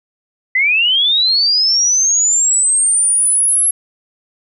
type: linear sweep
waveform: sine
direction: up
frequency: 1987 to 11190 Hz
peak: -10 dBFS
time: 0.55-3.71 s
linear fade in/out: 5 ms
effects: none